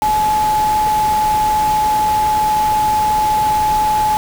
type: tone in noise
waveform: sine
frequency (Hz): 854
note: G#5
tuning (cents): +48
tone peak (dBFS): -12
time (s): 0.02-4.17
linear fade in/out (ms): 0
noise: pink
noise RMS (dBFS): -26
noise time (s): 0.02-4.17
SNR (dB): +11
effects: none